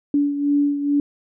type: beating tone pair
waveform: sine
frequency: 286.9 / 289.2 Hz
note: D4 / D4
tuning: -40 / -27 cents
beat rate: 2.3 Hz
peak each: -17 / -24 dBFS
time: 0.14-1 s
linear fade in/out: 2 ms
effects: none

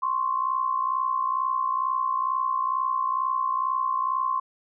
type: tone pair together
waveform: sine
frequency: 1046.5 / 1108.7 Hz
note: C6 / C#6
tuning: 0 / 0 cents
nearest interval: minor second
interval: 100 cents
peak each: -24 / -28 dBFS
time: 0.02-4.4 s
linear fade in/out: 10 ms
effects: none

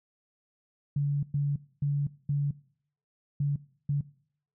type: tone bursts at uneven times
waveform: sine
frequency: 143.1 Hz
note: D3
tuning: 45 cents flat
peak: -24 dBFS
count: 6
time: 0.96-1.23 / 1.34-1.56 / 1.82-2.07 / 2.29-2.51 / 3.4-3.56 / 3.89-4.01 s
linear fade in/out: 5 ms
effects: noise-tail reverb RT60 0.6 s tail -21 dB re dry

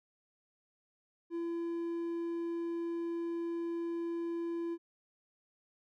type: tone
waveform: triangle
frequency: 337.9 Hz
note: E4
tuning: 43 cents sharp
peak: -32 dBFS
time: 1.3-4.78 s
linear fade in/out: 50 ms
effects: none

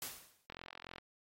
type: noise with exponential decay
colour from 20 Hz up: white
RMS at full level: -40 dBFS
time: 0.02-0.46 s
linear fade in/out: 2 ms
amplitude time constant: 94 ms
type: click train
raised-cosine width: 0.3 ms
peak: -30 dBFS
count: 22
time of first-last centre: 0.5-0.983 s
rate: 43.5 Hz
effects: AAC 48 kbps

